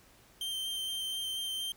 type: tone with vibrato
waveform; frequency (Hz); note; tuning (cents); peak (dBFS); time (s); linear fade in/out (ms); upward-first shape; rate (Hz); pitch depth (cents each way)
45% pulse; 3136; G7; 0; -34; 0.41-1.72; 2; square; 4.2; 10
effects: pink hiss -61 dBFS RMS until 1.76 s